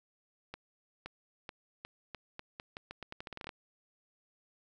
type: accelerating click train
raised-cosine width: 0.3 ms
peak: -26 dBFS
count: 19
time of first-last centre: 0.54-3.492 s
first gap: 520 ms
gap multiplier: 0.83
effects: none